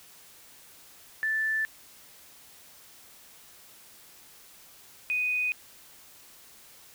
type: tone pair in turn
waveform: sine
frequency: 1760 / 2489 Hz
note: A6 / D#7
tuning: 0 / 0 cents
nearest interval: tritone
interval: 600 cents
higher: second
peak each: -25 dBFS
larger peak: neither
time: 1.23-1.65 / 5.1-5.52 s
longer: neither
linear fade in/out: 0 ms
effects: white hiss -53 dBFS RMS until 6.94 s